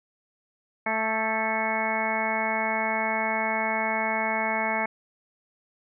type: harmonic tone with a mistuned harmonic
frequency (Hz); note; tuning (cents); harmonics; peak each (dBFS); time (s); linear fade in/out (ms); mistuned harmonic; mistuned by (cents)
220; A3; 0; 1 / 2 / 3 / 4 / 5 / 6 / 7 / 8 / 9 / 10; -34 / -38 / -31 / -29 / -37 / -37 / -38 / -35 / -39 / -29; 0.86-4.86; 5; 7; +55
effects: none